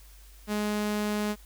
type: tone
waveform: sawtooth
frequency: 209.5 Hz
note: G#3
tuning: 15 cents sharp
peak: -23 dBFS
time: 0.47-1.36 s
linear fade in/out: 50 ms
effects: added 50 Hz sine -49 dBFS peak until 1.45 s + white hiss -57 dBFS RMS until 1.45 s